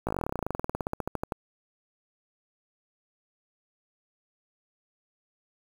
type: slowing click train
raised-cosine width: 1 ms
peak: -15 dBFS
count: 30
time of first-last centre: 0.07-1.322 s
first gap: 17 ms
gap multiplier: 1.06
effects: 7-bit